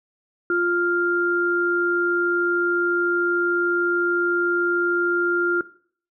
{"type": "tone pair together", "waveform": "sine", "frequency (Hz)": [349.2, 1396.8], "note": ["F4", "F6"], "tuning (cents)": [0, 0], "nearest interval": "2 octaves", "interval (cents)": 2400, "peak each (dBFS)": [-21, -21], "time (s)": [0.5, 5.61], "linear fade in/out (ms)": 2, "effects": ["noise-tail reverb RT60 0.5 s tail -17 dB re dry"]}